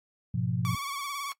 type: chord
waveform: sine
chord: F diminished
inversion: first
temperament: equal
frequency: 103.83 / 123.47 / 174.61 Hz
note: Ab2 / Cb3 / F3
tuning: 0 / 0 / 0 cents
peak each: -32 / -29 / -31 dBFS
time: 0.34-0.75 s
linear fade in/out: 5 ms
type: tone with vibrato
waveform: sawtooth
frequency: 1127 Hz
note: C#6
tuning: 28 cents sharp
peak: -29 dBFS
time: 0.65-1.32 s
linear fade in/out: 0 ms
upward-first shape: sine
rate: 18 Hz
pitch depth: 55 cents each way
effects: noise-tail reverb RT60 0.1 s tail -23 dB re dry + AAC 48 kbps